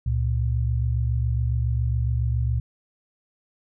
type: tone pair together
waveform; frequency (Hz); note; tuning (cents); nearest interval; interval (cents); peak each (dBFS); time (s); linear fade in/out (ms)
sine; 69.27 / 116.5; C#2 / A#2; -1 / -1; major sixth; 900; -23; 0.06-2.6; 5
effects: none